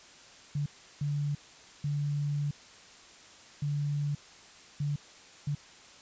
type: tone bursts at uneven times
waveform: sine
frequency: 145.2 Hz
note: D3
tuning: 19 cents flat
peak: -28 dBFS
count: 6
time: 0.55-0.66 / 1.01-1.35 / 1.84-2.51 / 3.62-4.15 / 4.8-4.96 / 5.47-5.55 s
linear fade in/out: 5 ms
effects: white hiss -53 dBFS RMS until 6.01 s + resampled to 16000 Hz